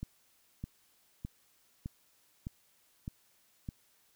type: click train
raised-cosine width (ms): 5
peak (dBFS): -26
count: 7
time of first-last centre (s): 0.03-3.689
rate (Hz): 1.64
effects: white hiss -69 dBFS RMS until 4.15 s